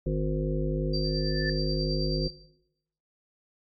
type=harmonic tone; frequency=51.4 Hz; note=G#1; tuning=17 cents flat; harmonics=1 / 3 / 5 / 7 / 9 / 10; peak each=-29 / -29 / -36 / -33 / -39 / -36 dBFS; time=0.06-2.28 s; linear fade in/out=5 ms
type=tone with tremolo; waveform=sine; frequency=4691 Hz; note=D8; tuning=3 cents flat; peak=-31 dBFS; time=0.93-2.31 s; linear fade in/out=10 ms; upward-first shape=sine; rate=9.3 Hz; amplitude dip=40%
type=tone with exponential growth; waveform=sine; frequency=1760 Hz; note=A6; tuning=in tune; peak=-28 dBFS; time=1.04-1.5 s; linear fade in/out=5 ms; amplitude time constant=100 ms
effects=noise-tail reverb RT60 0.8 s tail -18 dB re dry + AAC 48 kbps